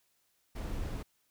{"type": "noise", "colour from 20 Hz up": "brown", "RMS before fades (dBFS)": -37, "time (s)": [0.55, 1.03], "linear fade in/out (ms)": 10, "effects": ["white hiss -74 dBFS RMS until 1.3 s"]}